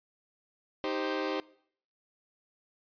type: chord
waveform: sawtooth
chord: C minor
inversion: first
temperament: equal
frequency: 311.1 / 392 / 523.3 Hz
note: Eb4 / G4 / C5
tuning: 0 / 0 / 0 cents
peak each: -31 dBFS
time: 0.84-1.4 s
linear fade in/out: 0 ms
effects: noise-tail reverb RT60 0.6 s tail -21 dB re dry + resampled to 11025 Hz